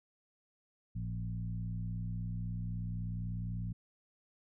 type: tone with frequency modulation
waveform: sine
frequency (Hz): 108.6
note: A2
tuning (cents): -22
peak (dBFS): -35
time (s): 0.95-3.73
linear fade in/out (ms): 10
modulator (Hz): 60.3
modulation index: 1.1
effects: none